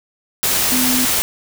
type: tone in noise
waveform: sine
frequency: 252.5 Hz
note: B3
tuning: 39 cents sharp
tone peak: -18 dBFS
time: 0.72-1.05 s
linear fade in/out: 0 ms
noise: white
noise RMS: -17 dBFS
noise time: 0.43-1.22 s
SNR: -4 dB
effects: none